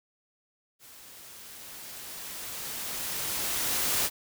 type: noise with level ramp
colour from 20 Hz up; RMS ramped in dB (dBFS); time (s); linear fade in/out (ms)
white; -51 to -26; 0.79-4.1; 50
effects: none